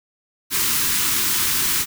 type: band-stop noise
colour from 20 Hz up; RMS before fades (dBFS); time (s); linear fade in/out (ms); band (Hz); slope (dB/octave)
white; -20; 0.5-1.86; 50; 410 to 940; 48
effects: none